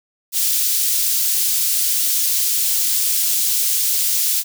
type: high-pass noise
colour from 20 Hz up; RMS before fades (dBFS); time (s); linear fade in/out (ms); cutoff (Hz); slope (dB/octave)
white; -18; 0.32-4.44; 50; 4300; 12
effects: none